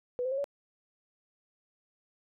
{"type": "tone with pitch steps", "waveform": "sine", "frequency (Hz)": [493.9, 516.7, 540.5, 565.4], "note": ["B4", "C5", "C#5", "C#5"], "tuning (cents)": [0, -22, -44, 34], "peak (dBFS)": -29, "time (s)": [0.19, 0.442], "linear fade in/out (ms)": 0, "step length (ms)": 63, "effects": []}